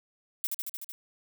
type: noise with echo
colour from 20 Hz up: violet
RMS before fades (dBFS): -30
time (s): 0.44-0.47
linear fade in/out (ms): 0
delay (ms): 75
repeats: 6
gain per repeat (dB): -2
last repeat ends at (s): 0.92
effects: none